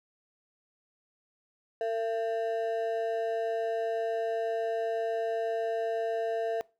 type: ring-modulated tone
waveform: triangle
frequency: 564 Hz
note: C#5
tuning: 30 cents sharp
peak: -23 dBFS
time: 1.81-6.61 s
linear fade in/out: 0 ms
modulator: 111 Hz
effects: noise-tail reverb RT60 0.3 s tail -22 dB re dry